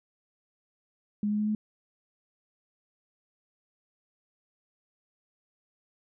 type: tone with pitch steps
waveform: sine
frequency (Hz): 207.7 / 209.6 / 211.6 / 213.5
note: G#3 / G#3 / G#3 / G#3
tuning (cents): 0 / +16 / +33 / +48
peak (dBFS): -25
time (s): 1.23-1.55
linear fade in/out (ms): 2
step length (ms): 80
effects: none